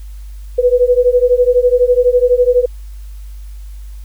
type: beating tone pair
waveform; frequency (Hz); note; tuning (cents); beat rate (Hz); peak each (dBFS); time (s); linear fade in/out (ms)
sine; 488.2 / 500.2; B4 / B4; -20 / +22; 12; -11; 0.58-2.66; 10
effects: added 50 Hz sine -27 dBFS peak until 4.04 s + white hiss -50 dBFS RMS until 4.04 s